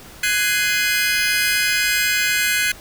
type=chord; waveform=sawtooth; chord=Ab dominant seventh; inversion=third; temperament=just; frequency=1495.1 / 1661.2 / 2077 / 2492 Hz; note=Gb6 / Ab6 / C7 / Eb7; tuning=+18 / 0 / -13 / +2 cents; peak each=-19 dBFS; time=0.23-2.72 s; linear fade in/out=5 ms; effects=pink hiss -41 dBFS RMS until 2.8 s